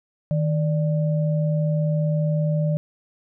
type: tone pair together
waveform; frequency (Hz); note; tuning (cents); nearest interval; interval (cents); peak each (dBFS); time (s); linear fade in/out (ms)
sine; 155.81 / 587.3; D#3 / D5; +3 / 0; octave + major seventh; 2297; -19 / -28; 0.31-2.77; 0
effects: none